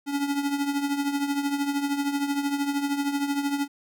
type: tone with tremolo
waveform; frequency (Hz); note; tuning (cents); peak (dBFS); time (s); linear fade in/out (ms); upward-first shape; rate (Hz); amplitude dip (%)
square; 282.9; C#4; +35; -22; 0.06-3.68; 50; triangle; 13; 70
effects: none